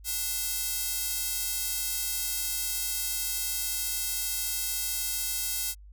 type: tone with high-pass filter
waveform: square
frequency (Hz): 293.3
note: D4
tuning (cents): -2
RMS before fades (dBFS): -31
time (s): 0.04-5.75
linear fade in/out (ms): 50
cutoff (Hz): 7300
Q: 0.52
effects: added 50 Hz sine -46 dBFS peak until 5.92 s